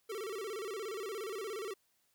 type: tone with vibrato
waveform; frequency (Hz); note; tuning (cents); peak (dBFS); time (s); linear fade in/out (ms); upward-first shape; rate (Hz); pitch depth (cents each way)
square; 415.3; G#4; 0; -39; 0.09-1.74; 10; square; 17; 130
effects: white hiss -75 dBFS RMS until 2.14 s